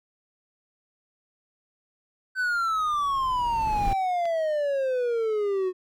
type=exponential sweep; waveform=triangle; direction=down; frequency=1535 to 363.3 Hz; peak=-21 dBFS; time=2.35-5.73 s; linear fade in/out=50 ms
type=noise with exponential growth; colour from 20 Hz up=brown; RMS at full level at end=-26 dBFS; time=2.41-3.93 s; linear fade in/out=0 ms; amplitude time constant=330 ms
type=click; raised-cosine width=0.2 ms; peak=-25 dBFS; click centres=4.255 s
effects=none